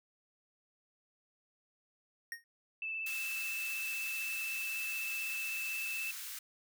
square tone with exponential decay, 1857 Hz, A#6, 7 cents flat, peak -36 dBFS, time 2.32-2.44 s, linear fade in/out 1 ms, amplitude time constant 26 ms
sine tone with vibrato, 2637 Hz, E7, in tune, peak -36 dBFS, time 2.82-6.11 s, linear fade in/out 2 ms, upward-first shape square, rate 16 Hz, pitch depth 10 cents each way
white high-pass noise, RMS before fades -44 dBFS, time 3.06-6.39 s, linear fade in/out 5 ms, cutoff 1300 Hz, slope 24 dB/octave
effects none

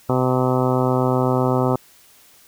harmonic tone, 127.9 Hz, C3, 39 cents flat, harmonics 1 / 2 / 3 / 4 / 5 / 6 / 7 / 8 / 9 / 10, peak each -21 / -22 / -23 / -24 / -27 / -28 / -28 / -31 / -31 / -31 dBFS, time 0.09-1.76 s, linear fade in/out 5 ms, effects white hiss -51 dBFS RMS until 2.47 s

